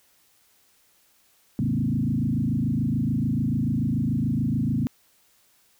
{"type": "tone with frequency modulation", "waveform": "sine", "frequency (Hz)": 185, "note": "F#3", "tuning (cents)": 0, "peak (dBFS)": -21, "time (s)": [1.59, 4.87], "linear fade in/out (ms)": 0, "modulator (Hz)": 26.9, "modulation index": 3, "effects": ["white hiss -62 dBFS RMS until 5.79 s"]}